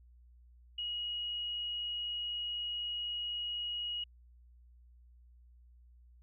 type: tone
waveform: sine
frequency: 2896 Hz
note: F#7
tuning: 38 cents flat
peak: -35 dBFS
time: 0.78-4.04 s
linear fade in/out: 5 ms
effects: added 60 Hz sine -57 dBFS peak until 6.22 s